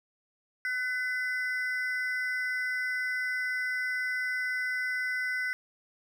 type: ring-modulated tone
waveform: triangle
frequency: 1760 Hz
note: A6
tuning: in tune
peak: -24 dBFS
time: 0.65-5.53 s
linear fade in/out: 0 ms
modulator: 259 Hz
effects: none